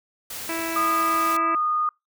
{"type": "noise", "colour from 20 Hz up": "white", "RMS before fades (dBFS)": -34, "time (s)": [0.3, 1.37], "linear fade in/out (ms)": 5}
{"type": "harmonic tone", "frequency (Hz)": 329.6, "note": "E4", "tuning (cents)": 0, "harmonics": [1, 2, 3, 4, 5, 6, 7, 8], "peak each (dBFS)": [-30, -33, -35, -36, -37, -38, -38, -39], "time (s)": [0.49, 1.55], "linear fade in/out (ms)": 2}
{"type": "tone", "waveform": "sine", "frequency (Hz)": 1229, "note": "D#6", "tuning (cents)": -22, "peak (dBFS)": -20, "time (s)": [0.76, 1.89], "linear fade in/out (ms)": 2}
{"effects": ["noise-tail reverb RT60 0.2 s tail -26 dB re dry"]}